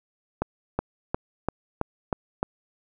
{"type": "accelerating click train", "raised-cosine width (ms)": 1, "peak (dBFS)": -10, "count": 7, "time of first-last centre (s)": [0.42, 2.429], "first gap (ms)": 370, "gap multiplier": 0.96, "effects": []}